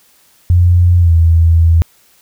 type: tone with pitch glide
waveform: sine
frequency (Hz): 88.1 to 82.68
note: F2 to E2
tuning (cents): +16 to +6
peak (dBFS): -5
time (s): 0.5-1.82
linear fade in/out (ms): 0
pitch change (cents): -110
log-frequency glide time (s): 0.98-1.13
effects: white hiss -50 dBFS RMS until 2.21 s